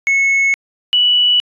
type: tone pair in turn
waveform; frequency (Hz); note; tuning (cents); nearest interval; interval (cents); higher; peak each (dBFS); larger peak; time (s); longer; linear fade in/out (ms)
triangle / sine; 2195 / 2952; C#7 / F#7; -18 / -5; perfect fourth; 513; second; -9; neither; 0.07-0.54 / 0.93-1.4; neither; 0
effects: resampled to 22050 Hz